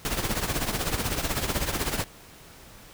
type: noise with tremolo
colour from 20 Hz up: pink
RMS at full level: -25 dBFS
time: 0.05-2.04 s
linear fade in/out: 0 ms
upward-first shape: triangle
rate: 16 Hz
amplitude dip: 75%
effects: pink hiss -49 dBFS RMS until 2.93 s